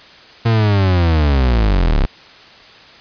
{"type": "linear sweep", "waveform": "40% pulse", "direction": "down", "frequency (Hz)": [116.4, 31.05], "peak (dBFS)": -10, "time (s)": [0.45, 2.06], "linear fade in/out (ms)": 10, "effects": ["white hiss -41 dBFS RMS until 3 s", "resampled to 11025 Hz"]}